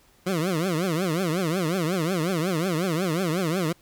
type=tone with vibrato; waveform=20% pulse; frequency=172.9 Hz; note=F3; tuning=17 cents flat; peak=-18 dBFS; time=0.26-3.73 s; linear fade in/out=10 ms; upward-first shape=triangle; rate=5.5 Hz; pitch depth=250 cents each way; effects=pink hiss -59 dBFS RMS until 3.81 s